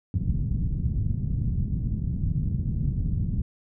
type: low-pass noise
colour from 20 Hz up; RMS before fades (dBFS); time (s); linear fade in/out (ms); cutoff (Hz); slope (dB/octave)
white; -26; 0.14-3.42; 2; 160; 24
effects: none